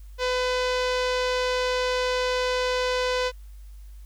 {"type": "tone with low-pass filter", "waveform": "sawtooth", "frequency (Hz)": 503, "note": "B4", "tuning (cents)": 32, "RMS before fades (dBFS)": -25, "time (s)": [0.18, 3.32], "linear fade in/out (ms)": 50, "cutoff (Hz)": 4800, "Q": 1.4, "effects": ["added 50 Hz sine -40 dBFS peak until 4.05 s", "white hiss -62 dBFS RMS until 4.05 s"]}